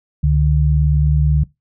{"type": "tone pair together", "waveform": "sine", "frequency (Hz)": [70.04, 148.4], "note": ["C#2", "D3"], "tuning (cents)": [18, 18], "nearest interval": "octave + minor second", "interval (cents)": 1300, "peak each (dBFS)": -14, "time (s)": [0.23, 1.44], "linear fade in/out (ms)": 10, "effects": ["noise-tail reverb RT60 0.2 s tail -20 dB re dry"]}